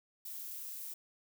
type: noise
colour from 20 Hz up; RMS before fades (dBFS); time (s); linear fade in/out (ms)
violet; -44; 0.25-0.94; 5
effects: none